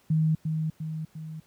sine tone with echo, 157.6 Hz, D#3, 23 cents sharp, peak -20 dBFS, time 0.1-0.35 s, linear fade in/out 5 ms, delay 350 ms, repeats 3, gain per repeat -5 dB, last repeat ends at 1.4 s, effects pink hiss -63 dBFS RMS until 1.46 s + high-pass 60 Hz 12 dB/octave

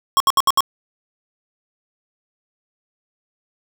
square tone bursts, 1091 Hz, C#6, 28 cents flat, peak -12 dBFS, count 5, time 0.17-0.606 s, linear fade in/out 0 ms, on 32 ms, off 69 ms, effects 7-bit

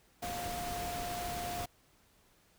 sine tone in noise, 705 Hz, F5, 16 cents sharp, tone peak -38 dBFS, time 0.22-1.66 s, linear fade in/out 10 ms, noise pink, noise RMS -41 dBFS, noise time 0.22-1.66 s, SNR 0 dB, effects pink hiss -67 dBFS RMS until 2.58 s

